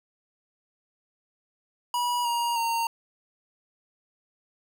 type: tone with pitch steps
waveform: square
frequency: 970 / 945.7 / 921.9 Hz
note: B5 / A#5 / A#5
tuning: -31 / +25 / -19 cents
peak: -25 dBFS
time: 1.94-2.87 s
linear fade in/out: 2 ms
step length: 310 ms
effects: none